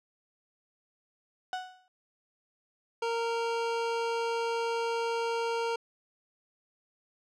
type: tone with exponential decay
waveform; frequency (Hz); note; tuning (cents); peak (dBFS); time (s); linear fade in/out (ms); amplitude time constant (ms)
35% pulse; 740; F#5; 0; -28; 1.53-1.88; 1; 76
type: tone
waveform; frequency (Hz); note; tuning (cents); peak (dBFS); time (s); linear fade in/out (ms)
25% pulse; 462.7; A#4; -13; -25; 3.02-5.76; 5
effects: low-pass 5000 Hz 12 dB/octave